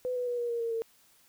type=tone with pitch steps; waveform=sine; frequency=502 / 493.7 / 485.5 / 477.4 / 469.5 / 461.7 / 454 Hz; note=B4 / B4 / B4 / A#4 / A#4 / A#4 / A#4; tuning=+28 / -1 / -30 / +41 / +12 / -17 / -46 cents; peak=-29 dBFS; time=0.05-0.82 s; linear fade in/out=0 ms; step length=110 ms; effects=white hiss -63 dBFS RMS until 1.28 s